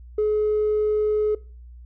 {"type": "tone with tanh clipping", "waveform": "triangle", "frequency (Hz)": 424.7, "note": "G#4", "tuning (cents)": 39, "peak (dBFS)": -18, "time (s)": [0.18, 1.35], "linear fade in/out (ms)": 5, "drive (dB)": 5, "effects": ["noise-tail reverb RT60 0.4 s tail -22 dB re dry", "added 60 Hz sine -40 dBFS peak until 1.85 s"]}